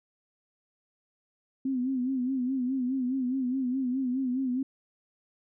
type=tone with vibrato; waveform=sine; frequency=257.5 Hz; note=C4; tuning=28 cents flat; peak=-26 dBFS; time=1.65-4.63 s; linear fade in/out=5 ms; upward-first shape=sine; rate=4.8 Hz; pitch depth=82 cents each way; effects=none